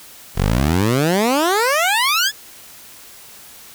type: exponential sweep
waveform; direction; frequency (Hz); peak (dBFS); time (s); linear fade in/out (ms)
15% pulse; up; 41.2 to 1760; -8; 0.35-2.32; 50
effects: white hiss -41 dBFS RMS until 3.74 s